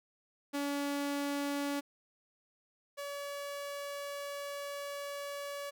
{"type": "tone pair in turn", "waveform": "sawtooth", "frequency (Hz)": [284.4, 568.8], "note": ["C#4", "C#5"], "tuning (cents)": [45, 45], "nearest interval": "octave", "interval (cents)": 1200, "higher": "second", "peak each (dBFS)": [-29, -35], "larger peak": "first", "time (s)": [[0.53, 1.81], [2.97, 5.71]], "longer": "second", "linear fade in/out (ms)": 20, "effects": []}